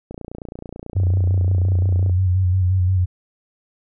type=click train; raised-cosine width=2 ms; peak=-19 dBFS; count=59; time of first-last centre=0.11-2.096 s; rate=29.2 Hz
type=tone with vibrato; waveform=sine; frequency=92.2 Hz; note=F#2; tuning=6 cents flat; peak=-14 dBFS; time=0.95-3.06 s; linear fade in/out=20 ms; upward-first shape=square; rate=5.7 Hz; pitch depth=38 cents each way
effects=none